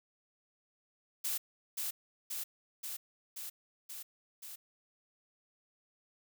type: noise with echo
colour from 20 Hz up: blue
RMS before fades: -35 dBFS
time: 1.24-1.38 s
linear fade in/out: 10 ms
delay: 530 ms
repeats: 6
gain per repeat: -2 dB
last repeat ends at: 4.56 s
effects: none